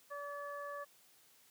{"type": "harmonic tone", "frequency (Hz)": 574, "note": "D5", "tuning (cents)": -40, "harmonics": [1, 2, 3], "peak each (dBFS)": [-45, -45, -50], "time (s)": [0.1, 0.85], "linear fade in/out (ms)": 20, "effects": ["white hiss -66 dBFS RMS until 1.5 s", "high-pass 100 Hz 12 dB/octave"]}